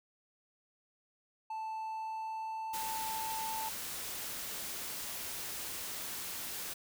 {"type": "tone with pitch glide", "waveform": "triangle", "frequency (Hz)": [880, 885.6], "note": ["A5", "A5"], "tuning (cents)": [0, 11], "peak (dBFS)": -35, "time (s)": [1.5, 3.69], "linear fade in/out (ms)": 5, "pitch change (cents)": 11, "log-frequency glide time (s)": [1.72, 2.83]}
{"type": "noise", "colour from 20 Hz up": "white", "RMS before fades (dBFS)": -41, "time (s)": [2.73, 6.74], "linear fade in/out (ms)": 10}
{"effects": []}